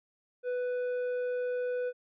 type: tone with tanh clipping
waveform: sine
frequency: 495.7 Hz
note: B4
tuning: 6 cents sharp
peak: -31 dBFS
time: 0.43-1.93 s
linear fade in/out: 50 ms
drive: 7 dB
effects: none